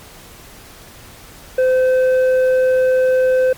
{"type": "tone with tanh clipping", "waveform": "triangle", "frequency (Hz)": 514, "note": "C5", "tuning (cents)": -31, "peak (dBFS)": -12, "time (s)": [1.58, 3.53], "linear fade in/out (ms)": 5, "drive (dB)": 10, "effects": ["pink hiss -40 dBFS RMS until 3.57 s", "MP3 96 kbps"]}